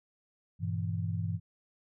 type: chord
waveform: sine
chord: E diminished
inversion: first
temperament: just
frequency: 98.89 / 118.67 / 164.81 Hz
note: G2 / Bb2 / E3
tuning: +16 / +31 / 0 cents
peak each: -33 / -37 / -35 dBFS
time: 0.59-1.4 s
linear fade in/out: 50 ms
effects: none